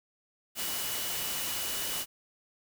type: tone in noise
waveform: sine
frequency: 2942 Hz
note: F#7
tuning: 11 cents flat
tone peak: -41 dBFS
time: 0.55-2.06 s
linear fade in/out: 50 ms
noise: white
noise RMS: -34 dBFS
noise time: 0.55-2.06 s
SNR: -10 dB
effects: none